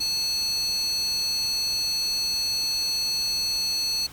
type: tone with high-pass filter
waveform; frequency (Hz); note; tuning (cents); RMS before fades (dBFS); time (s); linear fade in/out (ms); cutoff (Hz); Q
square; 871; A5; -18; -26; 0-4.07; 10; 4600; 6.5
effects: pink hiss -45 dBFS RMS until 4.12 s